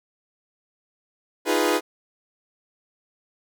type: chord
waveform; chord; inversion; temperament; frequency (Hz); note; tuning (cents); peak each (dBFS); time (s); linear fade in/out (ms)
sawtooth; F half-diminished seventh; third; equal; 311.1 / 349.2 / 415.3 / 493.9; Eb4 / F4 / Ab4 / Cb5; 0 / 0 / 0 / 0; -21; 1.45-1.81; 50
effects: none